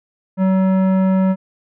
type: tone with tanh clipping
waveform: triangle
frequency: 189.2 Hz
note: F#3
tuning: 39 cents sharp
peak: -14 dBFS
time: 0.37-1.36 s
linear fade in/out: 50 ms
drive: 18 dB
effects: none